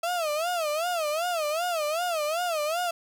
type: tone with vibrato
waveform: 35% pulse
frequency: 652 Hz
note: E5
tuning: 19 cents flat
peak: -24 dBFS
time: 0.03-2.91 s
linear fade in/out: 5 ms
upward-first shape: sine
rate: 2.6 Hz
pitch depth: 170 cents each way
effects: 10-bit